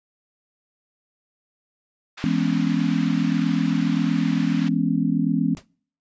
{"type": "band-pass noise", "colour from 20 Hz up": "pink", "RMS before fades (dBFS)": -38, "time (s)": [2.17, 4.69], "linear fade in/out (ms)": 10, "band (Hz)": [1200, 3600], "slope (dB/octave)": 12}
{"type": "chord", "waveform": "sine", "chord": "C# minor seventh", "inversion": "first", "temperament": "just", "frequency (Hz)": [166.31, 207.9, 249.5, 277.2], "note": ["E3", "G#3", "B3", "C#4"], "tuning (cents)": [16, 2, 18, 0], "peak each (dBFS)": -24, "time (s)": [2.24, 5.55], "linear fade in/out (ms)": 0}
{"type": "noise with exponential decay", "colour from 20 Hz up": "pink", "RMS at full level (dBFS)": -34, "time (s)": [5.57, 5.66], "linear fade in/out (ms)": 1, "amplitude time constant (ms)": 18}
{"effects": ["noise-tail reverb RT60 0.5 s tail -26 dB re dry", "resampled to 16000 Hz"]}